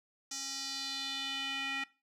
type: tone with band-pass filter sweep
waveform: square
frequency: 272 Hz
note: C#4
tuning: 33 cents flat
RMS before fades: -38 dBFS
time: 0.31-1.84 s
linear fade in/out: 5 ms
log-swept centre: 6000 to 2300 Hz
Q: 3.1
effects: noise-tail reverb RT60 0.3 s tail -20 dB re dry